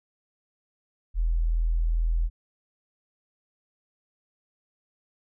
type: tone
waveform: sine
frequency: 41.2 Hz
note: E1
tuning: in tune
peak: -21 dBFS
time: 1.14-2.3 s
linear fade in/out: 50 ms
effects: none